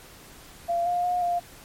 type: tone with pitch steps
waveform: sine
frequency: 687 / 707 / 716 / 700 Hz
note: F5 / F5 / F5 / F5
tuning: -29 / +21 / +43 / +4 cents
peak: -22 dBFS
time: 0.68-1.4 s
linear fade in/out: 20 ms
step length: 180 ms
effects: pink hiss -48 dBFS RMS until 1.64 s + MP3 64 kbps